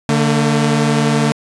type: tone pair together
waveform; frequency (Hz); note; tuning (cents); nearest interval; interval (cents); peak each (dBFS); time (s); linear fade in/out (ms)
sawtooth; 146.83 / 226.1; D3 / A3; 0 / +47; perfect fifth; 747; -11; 0.09-1.32; 0
effects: resampled to 22050 Hz